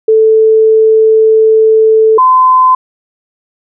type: tone pair in turn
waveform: sine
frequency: 440 / 1024.4 Hz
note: A4 / C6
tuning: 0 / -37 cents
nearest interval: octave + minor third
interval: 1463 cents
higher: second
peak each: -3 dBFS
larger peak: neither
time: 0.08-2.18 / 2.18-2.75 s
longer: first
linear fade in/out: 5 ms
effects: none